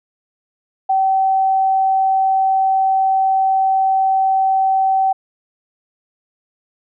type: tone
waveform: sine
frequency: 768 Hz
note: G5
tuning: 36 cents flat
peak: -12 dBFS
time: 0.89-5.13 s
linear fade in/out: 10 ms
effects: none